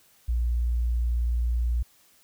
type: tone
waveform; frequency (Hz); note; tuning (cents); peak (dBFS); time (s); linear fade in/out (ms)
sine; 59.2; A#1; +27; -22; 0.28-1.83; 10
effects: white hiss -60 dBFS RMS until 2.23 s